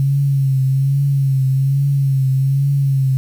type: tone with vibrato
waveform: sine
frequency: 136.3 Hz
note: C#3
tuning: 29 cents flat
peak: -12 dBFS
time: 0-3.17 s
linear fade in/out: 0 ms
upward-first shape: triangle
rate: 1.2 Hz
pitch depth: 55 cents each way
effects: 7-bit